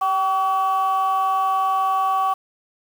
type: tone pair together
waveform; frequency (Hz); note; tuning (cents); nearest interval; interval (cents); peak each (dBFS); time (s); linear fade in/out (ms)
sine; 768 / 1136.7; G5 / C#6; -36 / +43; perfect fifth; 679; -19 / -18; 0.01-2.34; 10
effects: tanh soft clip ceiling -13 dBFS + 7-bit